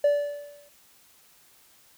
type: tone with exponential decay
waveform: triangle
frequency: 580 Hz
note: D5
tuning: 22 cents flat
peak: -13 dBFS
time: 0.04-0.69 s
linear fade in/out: 5 ms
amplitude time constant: 140 ms
effects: tanh soft clip ceiling -12 dBFS + white hiss -58 dBFS RMS until 1.97 s